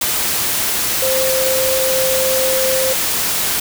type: tone in noise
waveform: sine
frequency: 523.3 Hz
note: C5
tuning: in tune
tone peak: -16 dBFS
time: 1.02-2.93 s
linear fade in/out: 5 ms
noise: white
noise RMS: -18 dBFS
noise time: 0.01-3.6 s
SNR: -1 dB
effects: none